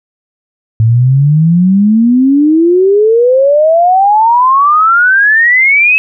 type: exponential sweep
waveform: sine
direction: up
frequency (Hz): 109 to 2603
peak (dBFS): -4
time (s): 0.8-5.98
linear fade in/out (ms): 0
effects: none